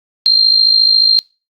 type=tone with amplitude modulation; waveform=sine; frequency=4180 Hz; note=C8; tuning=2 cents flat; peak=-4 dBFS; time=0.26-1.19 s; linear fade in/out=0 ms; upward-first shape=sine; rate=54.2 Hz; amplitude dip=70%; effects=noise-tail reverb RT60 0.3 s tail -24 dB re dry + Opus 48 kbps